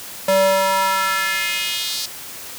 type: tone with high-pass filter sweep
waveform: square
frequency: 192 Hz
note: G3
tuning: 36 cents flat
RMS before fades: -19 dBFS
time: 0.28-2.06 s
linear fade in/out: 5 ms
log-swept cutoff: 470 to 4700 Hz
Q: 2.4
effects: white hiss -34 dBFS RMS until 2.58 s + high-pass 60 Hz 12 dB/octave